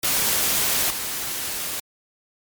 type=noise with level steps; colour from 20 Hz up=white; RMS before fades=-21 / -28 dBFS; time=0.03-1.8 s; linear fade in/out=5 ms; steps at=0.9 s; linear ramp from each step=5 ms; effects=MP3 96 kbps